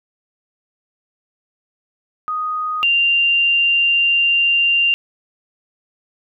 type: tone pair in turn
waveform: sine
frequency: 1244.5 / 2783 Hz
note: D#6 / F7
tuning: 0 / -7 cents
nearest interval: octave + major second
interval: 1393 cents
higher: second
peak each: -19 / -12 dBFS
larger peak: second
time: 2.28-2.83 / 2.83-4.94 s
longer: second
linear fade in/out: 0 ms
effects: none